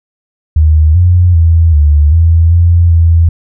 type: tone with pitch steps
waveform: sine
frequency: 77.7 / 88.9 / 82.5 / 74.1 / 82.7 / 85.6 / 83.2 Hz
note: D#2 / F2 / E2 / D2 / E2 / F2 / E2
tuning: -2 / +31 / +2 / +16 / +6 / -34 / +17 cents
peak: -3 dBFS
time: 0.56-3.29 s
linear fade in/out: 5 ms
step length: 390 ms
effects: none